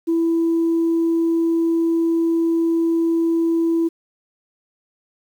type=tone; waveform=sine; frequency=331.7 Hz; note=E4; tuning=11 cents sharp; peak=-14 dBFS; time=0.07-3.89 s; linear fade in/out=20 ms; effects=tanh soft clip ceiling -12 dBFS + 8-bit